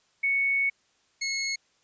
sine / 20% pulse tone pair in turn, 2217 / 2176 Hz, C#7 / C#7, 0 / -33 cents, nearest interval unison, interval 33 cents, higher first, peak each -22 dBFS, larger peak neither, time 0.23-0.7 / 1.21-1.56 s, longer first, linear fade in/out 10 ms, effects white hiss -67 dBFS RMS until 1.83 s + resampled to 16000 Hz

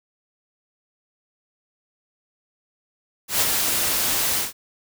white noise with ADSR envelope, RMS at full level -18 dBFS, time 3.28-4.53 s, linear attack 130 ms, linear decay 35 ms, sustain -4 dB, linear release 150 ms, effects none

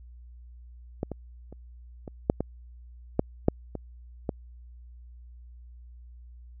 clicks, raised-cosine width 2 ms, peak -15 / -20 / -30 / -24 / -6 / -14 / -8 / -6 / -20 / -14 dBFS, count 10, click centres 1.031 / 1.117 / 1.526 / 2.078 / 2.299 / 2.406 / 3.194 / 3.484 / 3.753 / 4.292 s, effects added 60 Hz sine -45 dBFS peak until 6.6 s

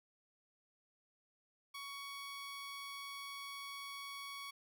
15% pulse tone, 1119 Hz, C#6, 16 cents sharp, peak -39 dBFS, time 1.74-4.51 s, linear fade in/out 10 ms, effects none

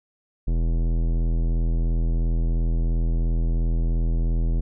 sine tone with tanh clipping, 41.46 Hz, E1, 11 cents sharp, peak -21 dBFS, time 0.47-4.61 s, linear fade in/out 10 ms, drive 17 dB, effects none

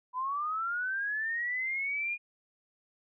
sine linear sweep, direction up, 987.8 to 2445 Hz, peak -30 dBFS, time 0.13-2.18 s, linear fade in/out 50 ms, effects none

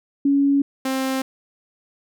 sine / sawtooth tone pair in turn, 280 / 264.3 Hz, C#4 / C4, +18 / +18 cents, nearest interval minor second, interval 100 cents, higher first, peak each -14 / -17 dBFS, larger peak first, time 0.25-0.62 / 0.85-1.22 s, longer neither, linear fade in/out 5 ms, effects none

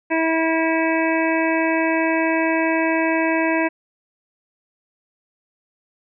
harmonic tone, 324.5 Hz, E4, 27 cents flat, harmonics 1 / 2 / 3 / 5 / 6 / 7 / 8, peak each -20 / -23 / -25 / -27 / -28 / -28 / -29 dBFS, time 0.1-3.69 s, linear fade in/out 20 ms, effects none

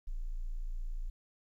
sine tone, 28.51 Hz, A#0, 38 cents flat, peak -34 dBFS, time 0.07-1.1 s, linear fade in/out 10 ms, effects 12-bit

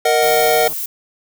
square chord, D# minor, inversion second, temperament equal, 466.2 / 622.3 / 740 Hz, A#4 / D#5 / F#5, 0 / 0 / 0 cents, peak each -17 / -18 / -17 dBFS, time 0.05-0.68 s, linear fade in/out 5 ms
violet noise, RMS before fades -24 dBFS, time 0.22-0.86 s, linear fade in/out 5 ms
click train, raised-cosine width 1 ms, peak -24 dBFS, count 77, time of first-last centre 0.23-0.73 s, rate 152 Hz
effects none

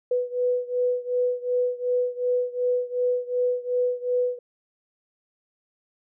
sine beating tone pair, 493.9 / 496.6 Hz, B4 / B4, 0 / +9 cents, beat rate 2.7 Hz, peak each -24 / -26 dBFS, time 0.11-4.39 s, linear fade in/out 5 ms, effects none

